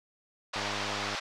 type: band-pass noise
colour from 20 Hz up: pink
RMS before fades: -35 dBFS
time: 0.53-1.2 s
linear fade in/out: 10 ms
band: 700 to 5600 Hz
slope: 24 dB/octave
type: click train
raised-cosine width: 1 ms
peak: -25 dBFS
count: 61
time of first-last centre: 0.56-1.148 s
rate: 102 Hz
effects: none